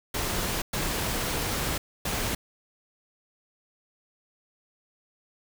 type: noise bursts at uneven times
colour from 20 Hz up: pink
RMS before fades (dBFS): -29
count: 3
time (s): 0.14-0.62 / 0.73-1.78 / 2.05-2.35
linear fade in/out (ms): 5
effects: none